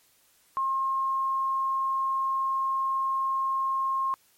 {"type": "tone", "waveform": "sine", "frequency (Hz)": 1070, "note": "C6", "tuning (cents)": 38, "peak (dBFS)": -24, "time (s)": [0.57, 4.14], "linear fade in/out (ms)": 0, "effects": ["white hiss -63 dBFS RMS until 4.37 s", "MP3 64 kbps"]}